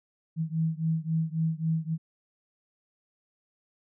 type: beating tone pair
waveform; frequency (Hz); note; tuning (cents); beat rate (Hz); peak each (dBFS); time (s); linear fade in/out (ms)
sine; 159.7 / 163.4; D#3 / E3; +45 / -15; 3.7; -28 / -29; 0.36-1.98; 50
effects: none